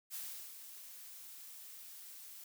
blue noise with ADSR envelope, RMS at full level -43 dBFS, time 0.1-2.44 s, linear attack 41 ms, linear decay 380 ms, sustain -9 dB, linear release 3 ms, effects none

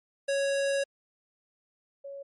square / sine tone pair in turn, 554.4 / 556.7 Hz, C#5 / C#5, 0 / +7 cents, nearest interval unison, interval 7 cents, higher second, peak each -26 / -38 dBFS, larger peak first, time 0.28-0.84 / 2.04-2.23 s, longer first, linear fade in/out 10 ms, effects MP3 48 kbps

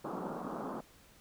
pink band-pass noise, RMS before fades -40 dBFS, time 0.04-0.81 s, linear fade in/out 10 ms, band 160 to 1300 Hz, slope 48 dB/octave, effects pink hiss -61 dBFS RMS until 1.2 s

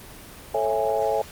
sine chord, A major seventh, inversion none, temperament just, 440 / 550 / 660 / 825 Hz, A4 / C#5 / E5 / G#5, 0 / -14 / +2 / -12 cents, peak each -26 dBFS, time 0.54-1.22 s, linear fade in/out 5 ms, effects pink hiss -43 dBFS RMS until 1.31 s + Opus 24 kbps

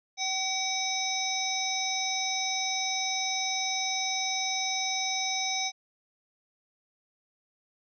harmonic tone, 760 Hz, F#5, 46 cents sharp, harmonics 1 / 3 / 5 / 7 / 8, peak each -34 / -34 / -34 / -34 / -34 dBFS, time 0.17-5.72 s, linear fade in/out 50 ms, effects none

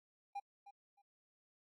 triangle tone with echo, 804 Hz, G5, 44 cents sharp, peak -38 dBFS, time 0.35-0.4 s, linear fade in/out 10 ms, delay 310 ms, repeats 2, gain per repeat -14 dB, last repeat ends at 1.02 s, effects AAC 48 kbps

